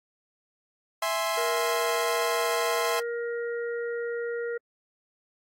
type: chord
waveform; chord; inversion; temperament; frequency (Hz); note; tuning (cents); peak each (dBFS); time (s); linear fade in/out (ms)
sawtooth; E augmented; none; equal; 659.3 / 830.6 / 1046.5; E5 / G#5 / B#5; 0 / 0 / 0; -25 / -30 / -26; 1.02-3; 5
type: harmonic tone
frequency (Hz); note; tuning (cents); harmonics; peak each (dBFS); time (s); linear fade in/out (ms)
470.8; A#4; +17; 1 / 3 / 4; -29 / -39 / -41; 1.37-4.58; 10
effects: AAC 48 kbps